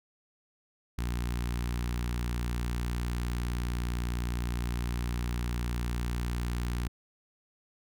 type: tone with notch filter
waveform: sawtooth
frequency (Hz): 59.7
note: A#1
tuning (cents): +42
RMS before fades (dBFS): -32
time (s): 0.98-6.88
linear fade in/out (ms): 5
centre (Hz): 550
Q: 0.91
effects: none